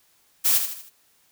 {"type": "noise with echo", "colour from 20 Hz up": "blue", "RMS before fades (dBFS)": -19, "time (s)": [0.44, 0.59], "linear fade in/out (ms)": 20, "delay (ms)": 78, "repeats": 4, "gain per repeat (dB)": -7, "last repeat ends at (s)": 0.902, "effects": ["white hiss -62 dBFS RMS until 1.31 s"]}